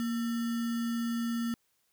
sine tone with sample-and-hold, 233.5 Hz, A#3, 3 cents sharp, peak -29 dBFS, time 0-1.54 s, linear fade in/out 0 ms, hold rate 1575 Hz, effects white hiss -74 dBFS RMS until 1.92 s

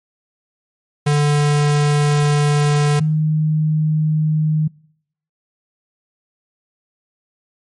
square / sine tone pair in turn, 146.83 / 154.92 Hz, D3 / D#3, 0 / -7 cents, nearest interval minor second, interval 93 cents, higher second, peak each -13 dBFS, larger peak neither, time 1.06-3 / 3-4.68 s, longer first, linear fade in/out 10 ms, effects noise-tail reverb RT60 0.7 s tail -25 dB re dry + MP3 48 kbps

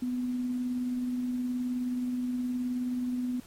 sine tone with tremolo, 248.7 Hz, B3, 12 cents sharp, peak -27 dBFS, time 0.02-3.4 s, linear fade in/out 5 ms, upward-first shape sine, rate 19 Hz, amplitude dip 25%, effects pink hiss -54 dBFS RMS until 3.46 s + MP3 64 kbps

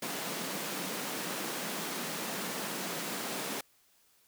pink high-pass noise, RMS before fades -37 dBFS, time 0.02-3.61 s, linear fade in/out 5 ms, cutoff 160 Hz, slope 48 dB/octave, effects white hiss -67 dBFS RMS until 4.27 s

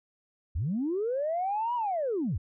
sine linear two-way sweep, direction up then down, 61.5 to 987.8 to 61.5 Hz, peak -26 dBFS, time 0.55-2.38 s, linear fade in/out 10 ms, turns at 1.75 s, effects tanh soft clip ceiling -22 dBFS

